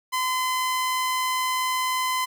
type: tone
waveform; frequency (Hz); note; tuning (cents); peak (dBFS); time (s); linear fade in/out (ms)
sawtooth; 1023; C6; -39; -19; 0.12-2.26; 20
effects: none